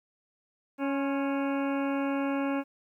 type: harmonic tone with a mistuned harmonic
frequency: 277.2 Hz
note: C#4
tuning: in tune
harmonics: 1 / 2 / 3 / 4 / 5 / 6 / 8 / 9 / 10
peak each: -28 / -34 / -38 / -40 / -42 / -44 / -46 / -47 / -48 dBFS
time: 0.78-2.64 s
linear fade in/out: 50 ms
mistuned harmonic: 4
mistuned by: -38 cents
effects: 11-bit